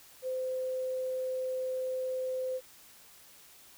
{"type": "tone", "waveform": "sine", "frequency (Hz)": 515, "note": "C5", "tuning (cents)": -28, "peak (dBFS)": -31, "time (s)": [0.22, 2.61], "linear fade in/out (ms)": 50, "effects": ["white hiss -56 dBFS RMS until 3.77 s"]}